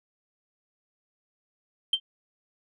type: tone with exponential decay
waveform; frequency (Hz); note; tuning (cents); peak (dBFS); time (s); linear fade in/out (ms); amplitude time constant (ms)
sine; 3136; G7; 0; -15; 1.93-2; 5; 15
effects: tanh soft clip ceiling -16 dBFS